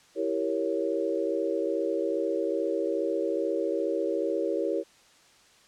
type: chord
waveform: sine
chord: E diminished seventh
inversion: none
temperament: equal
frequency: 329.6 / 392 / 466.2 / 554.4 Hz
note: E4 / G4 / Bb4 / Db5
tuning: 0 / 0 / 0 / 0 cents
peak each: -31 dBFS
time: 0.15-4.84 s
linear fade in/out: 50 ms
effects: white hiss -58 dBFS RMS until 5.67 s + low-pass 7000 Hz 12 dB/octave